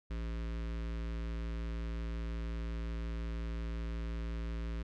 square tone with notch filter, 56.6 Hz, A1, 50 cents sharp, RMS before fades -38 dBFS, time 0.1-4.83 s, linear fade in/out 10 ms, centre 770 Hz, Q 1.7, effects low-pass 4000 Hz 12 dB/octave

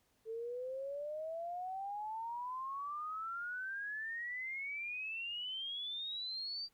sine exponential sweep, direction up, 440 to 4700 Hz, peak -39 dBFS, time 0.25-6.69 s, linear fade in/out 50 ms, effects pink hiss -75 dBFS RMS until 6.73 s

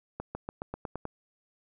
accelerating click train, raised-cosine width 1 ms, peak -21 dBFS, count 8, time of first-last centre 0.2-1.053 s, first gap 150 ms, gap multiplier 0.93, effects none

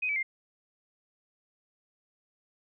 sine tone with pitch steps, 2507 / 2299 / 2108 Hz, D#7 / D7 / C7, +12 / -37 / +12 cents, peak -27 dBFS, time 0.02-0.23 s, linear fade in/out 10 ms, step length 70 ms, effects none

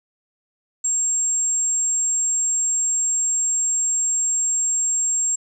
sine tone, 7520 Hz, A#8, 14 cents sharp, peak -18 dBFS, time 0.84-5.36 s, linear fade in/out 10 ms, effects none

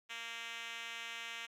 5% pulse tone with band-pass filter, 231 Hz, A#3, 16 cents flat, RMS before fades -45 dBFS, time 0.09-1.47 s, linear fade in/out 20 ms, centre 3100 Hz, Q 1.4, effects 12-bit

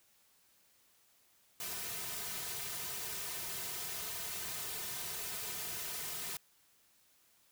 white noise with comb filter, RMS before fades -41 dBFS, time 1.6-6.37 s, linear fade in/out 2 ms, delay 3.6 ms, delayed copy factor -0.95, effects white hiss -69 dBFS RMS until 7.51 s

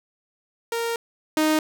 sawtooth tone pair in turn, 463.9 / 310.2 Hz, A#4 / D#4, -8 / -5 cents, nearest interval perfect fifth, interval 697 cents, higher first, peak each -20 / -14 dBFS, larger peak second, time 0.72-0.96 / 1.37-1.59 s, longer first, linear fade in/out 2 ms, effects none

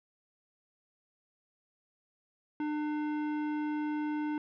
triangle tone with hard clipping, 300 Hz, D4, 37 cents sharp, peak -33 dBFS, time 2.6-4.38 s, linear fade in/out 2 ms, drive 17 dB, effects resampled to 11025 Hz

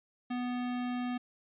square tone, 246.9 Hz, B3, in tune, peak -33 dBFS, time 0.3-1.18 s, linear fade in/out 10 ms, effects resampled to 8000 Hz

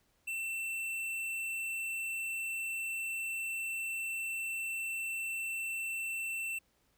sine tone with hard clipping, 2685 Hz, E7, 31 cents sharp, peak -36 dBFS, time 0.27-6.59 s, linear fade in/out 10 ms, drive 13 dB, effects pink hiss -73 dBFS RMS until 6.97 s

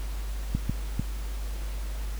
clicks, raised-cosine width 5 ms, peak -13 dBFS, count 3, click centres 0.55 / 0.696 / 0.996 s, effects added 50 Hz sine -30 dBFS peak until 2.19 s + pink hiss -45 dBFS RMS until 2.19 s

